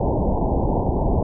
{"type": "low-pass noise", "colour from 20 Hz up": "pink", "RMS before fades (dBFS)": -20, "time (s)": [0, 1.23], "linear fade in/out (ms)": 5, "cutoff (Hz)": 950, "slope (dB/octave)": 96, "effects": []}